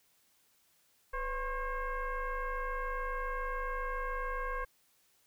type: tone with frequency modulation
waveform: sine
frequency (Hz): 554.4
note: C#5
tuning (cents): 0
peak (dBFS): -33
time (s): 1.13-4.65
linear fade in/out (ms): 10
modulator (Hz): 528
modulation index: 2.2
effects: white hiss -70 dBFS RMS until 5.26 s